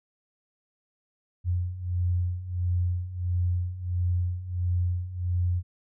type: beating tone pair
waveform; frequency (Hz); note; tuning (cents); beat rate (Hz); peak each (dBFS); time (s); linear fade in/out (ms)
sine; 88 / 89.5; F2 / F2; +14 / +43; 1.5; -30 / -26; 1.44-5.63; 50
effects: none